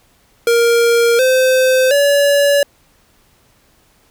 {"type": "tone with pitch steps", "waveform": "square", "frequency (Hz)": [468.2, 516.5, 569.8], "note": ["A#4", "C5", "C#5"], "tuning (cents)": [8, -22, 48], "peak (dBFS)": -10, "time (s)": [0.47, 2.63], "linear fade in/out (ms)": 2, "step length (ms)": 720, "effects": ["pink hiss -54 dBFS RMS until 4.1 s"]}